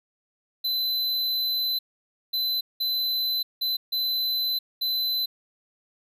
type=tone bursts at uneven times; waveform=square; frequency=4029 Hz; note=B7; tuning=34 cents sharp; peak=-24 dBFS; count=6; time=0.64-1.79 / 2.33-2.61 / 2.8-3.43 / 3.61-3.77 / 3.92-4.59 / 4.81-5.26 s; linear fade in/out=10 ms; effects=none